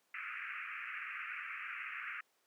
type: band-pass noise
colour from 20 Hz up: white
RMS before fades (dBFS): -44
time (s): 0.14-2.21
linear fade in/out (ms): 5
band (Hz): 1200 to 2600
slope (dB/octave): 96
effects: pink hiss -75 dBFS RMS until 2.46 s + high-pass 400 Hz 12 dB/octave